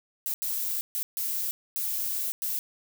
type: noise bursts at uneven times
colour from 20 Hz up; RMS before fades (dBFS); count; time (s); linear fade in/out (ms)
violet; -30; 6; 0.26-0.34 / 0.42-0.81 / 0.95-1.03 / 1.17-1.51 / 1.76-2.32 / 2.42-2.59; 0
effects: none